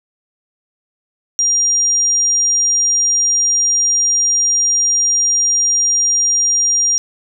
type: tone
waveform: sine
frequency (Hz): 5700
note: F8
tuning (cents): +34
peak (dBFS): -11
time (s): 1.39-6.98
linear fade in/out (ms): 0
effects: none